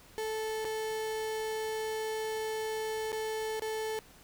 35% pulse tone with dropouts, 437.6 Hz, A4, 9 cents flat, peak -31 dBFS, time 0.18-3.99 s, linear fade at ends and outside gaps 0 ms, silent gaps 0.646-0.651 / 3.119-3.128 / 3.596-3.621 s, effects pink hiss -57 dBFS RMS until 4.23 s

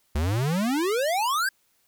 square exponential sweep, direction up, 69.3 to 1642 Hz, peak -23 dBFS, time 0.15-1.49 s, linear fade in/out 5 ms, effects white hiss -67 dBFS RMS until 1.87 s

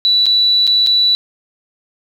sine tone with dropouts, 3951 Hz, B7, in tune, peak -9 dBFS, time 0.05-1.15 s, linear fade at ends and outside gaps 0 ms, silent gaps 0.257-0.265 / 0.668-0.675 / 0.864-0.871 s, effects 7-bit

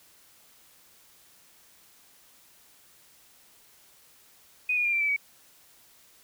sine tone with pitch steps, 2487 / 2441 / 2397 / 2353 / 2310 / 2267 Hz, D#7 / D#7 / D7 / D7 / D7 / C#7, -1 / -34 / +35 / +3 / -29 / +38 cents, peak -23 dBFS, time 4.69-5.164 s, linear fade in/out 5 ms, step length 79 ms, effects white hiss -58 dBFS RMS until 6.23 s

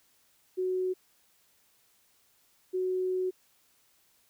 sine tone pair in turn, 370 / 370 Hz, F#4 / F#4, 0 / 0 cents, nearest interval unison, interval 0 cents, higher neither, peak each -27 dBFS, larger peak neither, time 0.57-0.94 / 2.73-3.31 s, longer second, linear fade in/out 20 ms, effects white hiss -67 dBFS RMS until 4.29 s

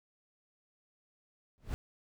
brown noise with exponential growth, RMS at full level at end -31 dBFS, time 1.58-1.74 s, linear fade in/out 0 ms, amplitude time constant 33 ms, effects none

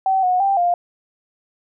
sine tone with pitch steps, 766 / 730 / 788 / 702 Hz, G5 / F#5 / G5 / F5, -40 / -24 / +9 / +9 cents, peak -14 dBFS, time 0.06-0.74 s, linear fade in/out 2 ms, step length 170 ms, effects none

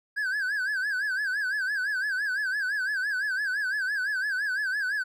triangle tone with vibrato, 1600 Hz, G6, 35 cents sharp, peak -24 dBFS, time 0.16-5.04 s, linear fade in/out 20 ms, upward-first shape sine, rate 5.9 Hz, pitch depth 130 cents each way, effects none

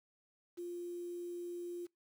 sine tone with quantisation, 349.2 Hz, F4, in tune, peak -40 dBFS, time 0.57-1.87 s, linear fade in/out 20 ms, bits 10, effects noise-tail reverb RT60 0.2 s tail -25 dB re dry

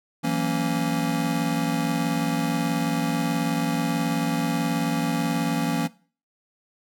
square chord, F# dominant seventh, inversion third, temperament just, 166.5 / 185 / 231.2 / 277.5 Hz, E3 / F#3 / A#3 / C#4, +18 / 0 / -14 / +2 cents, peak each -28 / -33 / -28 / -28 dBFS, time 0.23-5.88 s, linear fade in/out 20 ms, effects noise-tail reverb RT60 0.4 s tail -20 dB re dry

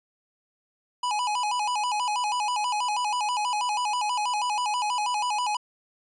square tone with vibrato, 910 Hz, A#5, 42 cents flat, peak -25 dBFS, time 1.03-5.57 s, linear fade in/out 5 ms, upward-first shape square, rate 6.2 Hz, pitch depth 140 cents each way, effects resampled to 22050 Hz

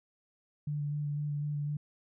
sine tone with vibrato, 146.83 Hz, D3, in tune, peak -31 dBFS, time 0.67-1.77 s, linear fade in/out 5 ms, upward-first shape square, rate 4 Hz, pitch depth 13 cents each way, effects none

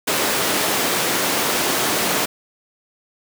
pink high-pass noise, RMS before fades -20 dBFS, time 0.07-2.26 s, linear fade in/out 10 ms, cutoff 260 Hz, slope 12 dB/octave, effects none

